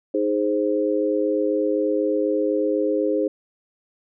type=chord; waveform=sine; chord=Ab major; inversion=second; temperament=equal; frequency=311.1 / 415.3 / 523.3 Hz; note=Eb4 / Ab4 / C5; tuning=0 / 0 / 0 cents; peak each=-23 dBFS; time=0.14-3.28 s; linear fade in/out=5 ms; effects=none